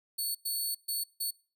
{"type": "tone bursts at uneven times", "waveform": "10% pulse", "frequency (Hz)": 4435, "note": "C#8", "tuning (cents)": 0, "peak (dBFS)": -24, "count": 4, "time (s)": [[0.18, 0.35], [0.45, 0.75], [0.88, 1.04], [1.2, 1.31]], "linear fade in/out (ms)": 10, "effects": ["noise-tail reverb RT60 0.4 s tail -24 dB re dry"]}